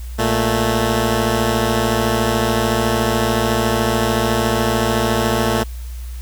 10% pulse tone pair together, 116.54 / 219.3 Hz, A#2 / A3, 0 / -6 cents, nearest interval major seventh, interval 1094 cents, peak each -10 dBFS, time 0.18-5.64 s, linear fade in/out 20 ms, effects added 60 Hz sine -26 dBFS peak until 6.21 s + white hiss -44 dBFS RMS until 6.21 s

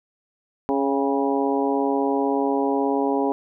harmonic tone with a mistuned harmonic, 138.59 Hz, C#3, in tune, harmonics 2 / 3 / 4 / 5 / 6 / 7, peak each -23 / -24 / -29 / -30 / -27 / -30 dBFS, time 0.69-3.32 s, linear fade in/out 0 ms, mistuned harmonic 6, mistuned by -38 cents, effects none

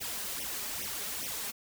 white noise with flanger, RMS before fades -37 dBFS, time 0-1.52 s, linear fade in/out 20 ms, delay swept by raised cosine 0.33 to 4.93 ms, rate 2.4 Hz, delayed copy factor +0.95, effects none

